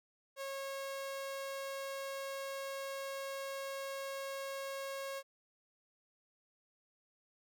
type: tone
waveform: sawtooth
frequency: 546 Hz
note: C#5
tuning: 26 cents flat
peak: -36 dBFS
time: 0.36-5.23 s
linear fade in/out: 50 ms
effects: none

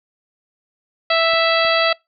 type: harmonic tone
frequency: 659.3 Hz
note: E5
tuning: in tune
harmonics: 1 / 2 / 3 / 4 / 5 / 6 / 7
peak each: -17 / -20 / -22 / -23 / -24 / -25 / -25 dBFS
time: 1.1-1.93 s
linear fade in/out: 5 ms
type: clicks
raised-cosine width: 2 ms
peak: -26 dBFS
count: 2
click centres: 1.336 / 1.65 s
effects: noise-tail reverb RT60 0.2 s tail -25 dB re dry

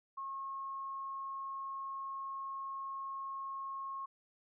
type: tone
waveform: sine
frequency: 1085 Hz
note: C#6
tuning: 37 cents flat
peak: -39 dBFS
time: 0.17-4.06 s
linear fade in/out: 10 ms
effects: none

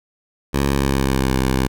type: tone with pitch glide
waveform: 10% pulse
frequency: 69.3 to 65.41 Hz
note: C#2 to C2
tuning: 0 to 0 cents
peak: -8 dBFS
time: 0.53-1.68 s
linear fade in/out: 20 ms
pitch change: -100 cents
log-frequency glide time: 0.66-1.33 s
effects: none

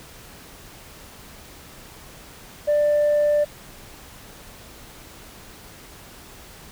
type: tone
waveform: sine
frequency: 591 Hz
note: D5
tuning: 11 cents sharp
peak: -14 dBFS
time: 2.67-3.45 s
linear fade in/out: 20 ms
effects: tanh soft clip ceiling -14 dBFS + pink hiss -44 dBFS RMS until 6.71 s

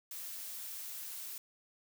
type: noise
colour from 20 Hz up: blue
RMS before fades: -44 dBFS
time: 0.11-1.38 s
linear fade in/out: 2 ms
effects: none

